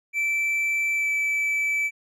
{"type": "tone with pitch glide", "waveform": "triangle", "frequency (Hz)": [2328, 2311], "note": ["D7", "D7"], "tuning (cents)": [-16, -28], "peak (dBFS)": -20, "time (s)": [0.13, 1.91], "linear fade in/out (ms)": 50, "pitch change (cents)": -12, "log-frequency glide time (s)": [0.94, 1.09], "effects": []}